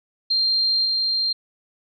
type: tone with level steps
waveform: sine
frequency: 4182 Hz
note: C8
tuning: 2 cents flat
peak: -17 / -19 dBFS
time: 0.3-1.33 s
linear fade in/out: 10 ms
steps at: 0.85 s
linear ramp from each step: 2 ms
effects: none